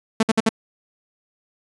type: tone bursts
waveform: sawtooth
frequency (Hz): 222.2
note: A3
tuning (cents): +17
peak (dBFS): -10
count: 4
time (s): 0.2-0.491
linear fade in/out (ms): 5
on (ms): 30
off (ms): 57
effects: resampled to 22050 Hz